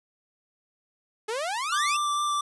sawtooth exponential sweep, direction up, 415.3 to 2795 Hz, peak -24 dBFS, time 1.28-1.97 s, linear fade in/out 10 ms
square tone with vibrato, 1176 Hz, D6, 2 cents sharp, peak -25 dBFS, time 1.72-2.41 s, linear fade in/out 5 ms, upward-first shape sine, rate 4.4 Hz, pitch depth 11 cents each way
effects resampled to 24000 Hz + 10-bit

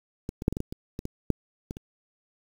clicks, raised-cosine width 3 ms, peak -19 / -20 / -7 / -17 / -18 / -16 / -22 / -21 / -19 / -9 / -20 / -26 dBFS, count 12, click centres 0.291 / 0.421 / 0.481 / 0.526 / 0.569 / 0.604 / 0.725 / 0.991 / 1.054 / 1.303 / 1.709 / 1.769 s, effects 7-bit

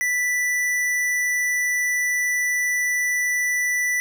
sine tone with hard clipping, 1975.5 Hz, B6, in tune, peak -21 dBFS, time 0.01-4 s, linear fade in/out 0 ms, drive 15 dB, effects none

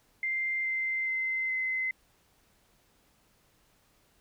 sine tone with pitch steps, 2093 / 2080 / 2067 / 2053 Hz, C7 / C7 / C7 / C7, 0 / -11 / -22 / -33 cents, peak -28 dBFS, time 0.23-1.91 s, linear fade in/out 2 ms, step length 420 ms, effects pink hiss -67 dBFS RMS until 4.2 s

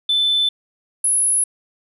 sine tone pair in turn, 3520 / 10548 Hz, A7 / E9, 0 / 0 cents, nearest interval octave + perfect fifth, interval 1900 cents, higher second, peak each -13 dBFS, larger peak neither, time 0.09-0.49 / 1.04-1.44 s, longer neither, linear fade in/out 5 ms, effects tanh soft clip ceiling -11 dBFS

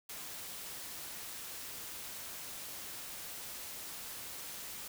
white noise, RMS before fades -45 dBFS, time 0.09-4.88 s, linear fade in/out 5 ms, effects none

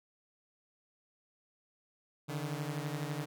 sawtooth beating tone pair, 143.3 / 155.3 Hz, D3 / D#3, -42 / -3 cents, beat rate 12 Hz, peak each -34 / -35 dBFS, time 2.28-3.26 s, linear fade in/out 20 ms, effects none

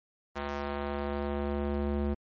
square tone with band-pass filter sweep, 71.4 Hz, D2, 48 cents flat, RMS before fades -32 dBFS, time 0.35-2.15 s, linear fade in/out 20 ms, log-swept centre 1100 to 270 Hz, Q 0.71, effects MP3 32 kbps

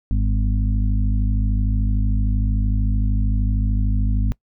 harmonic tone with a mistuned harmonic, 50.5 Hz, G#1, 48 cents flat, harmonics 1 / 2 / 4 / 5, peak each -17 / -23 / -29 / -31 dBFS, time 0.11-4.32 s, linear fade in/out 0 ms, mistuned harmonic 2, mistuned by +46 cents, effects noise-tail reverb RT60 0.1 s tail -23 dB re dry

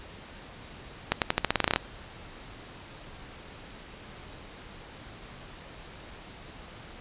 accelerating click train, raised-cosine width 0.3 ms, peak -6 dBFS, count 13, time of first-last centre 1.12-1.761 s, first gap 98 ms, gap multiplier 0.88, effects pink hiss -46 dBFS RMS until 7 s + resampled to 8000 Hz

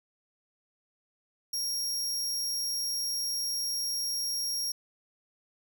sawtooth tone, 5590 Hz, F8, 1 cent sharp, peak -27 dBFS, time 1.53-4.72 s, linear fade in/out 5 ms, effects none

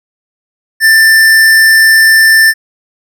sine tone with hard clipping, 1778 Hz, A6, 18 cents sharp, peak -4 dBFS, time 0.8-2.54 s, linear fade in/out 50 ms, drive 17 dB, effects none

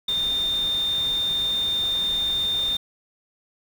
sine tone in noise, 3623 Hz, A7, 50 cents sharp, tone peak -21 dBFS, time 0.08-2.77 s, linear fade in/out 5 ms, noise pink, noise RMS -38 dBFS, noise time 0.08-2.77 s, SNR +14 dB, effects none

